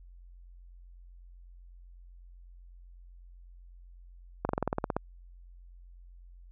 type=slowing click train; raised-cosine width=1 ms; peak=-14 dBFS; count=11; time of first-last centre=4.45-4.966 s; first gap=41 ms; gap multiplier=1.05; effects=added 44 Hz sine -49 dBFS peak until 6.51 s